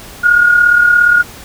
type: tone with amplitude modulation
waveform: sine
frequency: 1433 Hz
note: F6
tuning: 44 cents sharp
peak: -3 dBFS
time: 0.23-1.23 s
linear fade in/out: 20 ms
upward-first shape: sine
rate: 37.2 Hz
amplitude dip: 55%
effects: pink hiss -33 dBFS RMS until 1.44 s